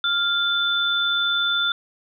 sine tone pair together, 1396.9 / 3524 Hz, F6 / A7, 0 / +2 cents, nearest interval octave + major third, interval 1602 cents, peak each -22 / -21 dBFS, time 0.04-1.72 s, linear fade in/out 2 ms, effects none

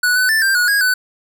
square tone with pitch steps, 1474 / 1503 / 1766 / 1579 / 1458 / 1643 / 1500 Hz, F#6 / F#6 / A6 / G6 / F#6 / G#6 / F#6, -7 / +27 / +6 / +12 / -26 / -19 / +23 cents, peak -13 dBFS, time 0.03-0.94 s, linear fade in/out 5 ms, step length 130 ms, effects none

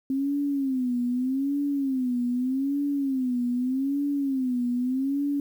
sine tone with vibrato, 263.7 Hz, C4, 14 cents sharp, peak -23 dBFS, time 0.1-5.4 s, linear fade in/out 2 ms, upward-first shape sine, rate 0.82 Hz, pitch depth 140 cents each way, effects 9-bit

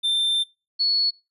triangle / sine tone pair in turn, 3574 / 4395 Hz, A7 / C#8, +26 / -16 cents, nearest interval major third, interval 358 cents, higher second, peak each -18 dBFS, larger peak neither, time 0.03-0.44 / 0.79-1.11 s, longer first, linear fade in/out 20 ms, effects noise-tail reverb RT60 0.3 s tail -24 dB re dry + resampled to 32000 Hz

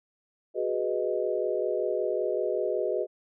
sine chord, G# minor seventh, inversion third, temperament equal, 370 / 415.3 / 493.9 / 622.3 Hz, F#4 / G#4 / B4 / D#5, 0 / 0 / 0 / 0 cents, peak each -31 dBFS, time 0.54-3.07 s, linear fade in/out 50 ms, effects none

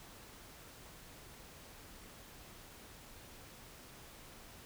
silence, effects pink hiss -55 dBFS RMS until 4.65 s

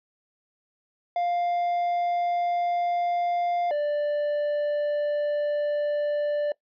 triangle tone pair in turn, 700 / 588.6 Hz, F5 / D5, +4 / +4 cents, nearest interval minor third, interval 300 cents, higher first, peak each -21 dBFS, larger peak neither, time 1.16-3.71 / 3.71-6.52 s, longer second, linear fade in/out 2 ms, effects noise-tail reverb RT60 0.1 s tail -21 dB re dry + resampled to 11025 Hz

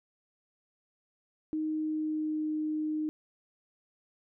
sine tone with pitch glide, 311.1 to 307.9 Hz, D#4 to D#4, 0 to -18 cents, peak -29 dBFS, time 1.53-3.09 s, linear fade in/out 0 ms, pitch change -18 cents, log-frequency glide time 1.66-2.5 s, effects none

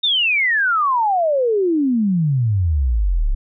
sine exponential sweep, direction down, 3729 to 32 Hz, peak -14 dBFS, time 0.03-3.35 s, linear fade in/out 10 ms, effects none

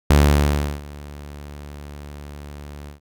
sawtooth tone with ADSR envelope, 72.7 Hz, D2, 17 cents flat, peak -6 dBFS, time 0.1-3 s, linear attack 6 ms, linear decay 700 ms, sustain -24 dB, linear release 120 ms, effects none

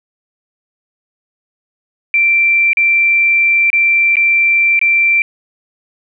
sine tone with dropouts, 2351 Hz, D7, 1 cent sharp, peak -8 dBFS, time 2.14-5.22 s, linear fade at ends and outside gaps 1 ms, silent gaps 2.732-2.771 / 3.702-3.73 / 4.156-4.168 / 4.792-4.814 s, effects none

